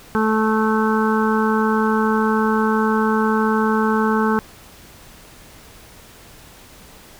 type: harmonic tone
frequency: 218.4 Hz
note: A3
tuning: 13 cents flat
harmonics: 1 / 2 / 4 / 5 / 6 / 7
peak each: -18 / -21 / -24 / -25 / -26 / -26 dBFS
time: 0.15-4.39 s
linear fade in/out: 0 ms
effects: pink hiss -44 dBFS RMS until 7.19 s